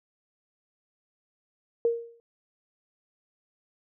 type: tone with exponential decay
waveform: sine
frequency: 466.2 Hz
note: A#4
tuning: in tune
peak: -18 dBFS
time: 1.85-2.2 s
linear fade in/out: 1 ms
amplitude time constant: 74 ms
effects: none